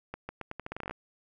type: accelerating click train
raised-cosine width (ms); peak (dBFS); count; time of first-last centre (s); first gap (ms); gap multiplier
0.5; -22; 14; 0.14-0.91; 150; 0.82
effects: none